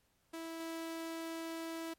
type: tone with level steps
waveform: sawtooth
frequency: 328 Hz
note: E4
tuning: 9 cents flat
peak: -38 / -36 dBFS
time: 0.33-1.94 s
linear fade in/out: 10 ms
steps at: 0.6 s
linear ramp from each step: 2 ms
effects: pink hiss -75 dBFS RMS until 1.98 s + MP3 64 kbps